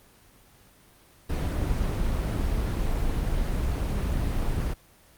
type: noise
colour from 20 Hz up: brown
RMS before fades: -26 dBFS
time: 1.29-4.74 s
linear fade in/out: 10 ms
effects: pink hiss -56 dBFS RMS until 5.17 s + Opus 24 kbps